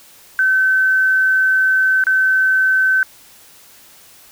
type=tone with dropouts; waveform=sine; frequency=1532 Hz; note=G6; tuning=40 cents flat; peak=-11 dBFS; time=0.39-3.03 s; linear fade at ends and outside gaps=1 ms; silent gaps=2.039-2.068 s; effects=white hiss -45 dBFS RMS until 4.31 s